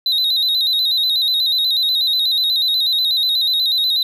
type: tone with vibrato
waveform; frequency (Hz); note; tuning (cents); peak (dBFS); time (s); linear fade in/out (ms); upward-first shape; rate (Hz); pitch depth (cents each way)
triangle; 3891; B7; -27; -13; 0.06-4.03; 2; square; 8.2; 58
effects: none